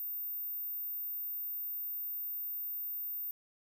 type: tone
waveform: sine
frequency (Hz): 14570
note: A#9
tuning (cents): -41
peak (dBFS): -34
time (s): 0-3.31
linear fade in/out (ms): 0
effects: tanh soft clip ceiling -34 dBFS + 11-bit